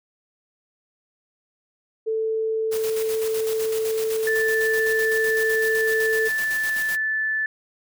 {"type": "tone", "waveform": "sine", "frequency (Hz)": 442.3, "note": "A4", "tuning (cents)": 9, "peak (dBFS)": -21, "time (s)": [2.06, 6.29], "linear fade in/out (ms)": 20}
{"type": "noise with tremolo", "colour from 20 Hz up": "white", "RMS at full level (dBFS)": -33, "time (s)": [2.71, 6.97], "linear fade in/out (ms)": 20, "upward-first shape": "square", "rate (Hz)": 7.9, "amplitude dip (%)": 50}
{"type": "tone with pitch glide", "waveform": "sine", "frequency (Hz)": [1759, 1748.9], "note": ["A6", "A6"], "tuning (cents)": [-1, -11], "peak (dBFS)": -21, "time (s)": [4.27, 7.46], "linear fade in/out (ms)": 2, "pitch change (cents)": -10, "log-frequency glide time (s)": [5.62, 7.19]}
{"effects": []}